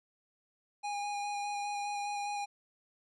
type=tone with vibrato; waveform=square; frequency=818 Hz; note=G#5; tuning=26 cents flat; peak=-35 dBFS; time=0.83-2.46 s; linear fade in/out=20 ms; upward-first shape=square; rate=4.9 Hz; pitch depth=10 cents each way; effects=resampled to 22050 Hz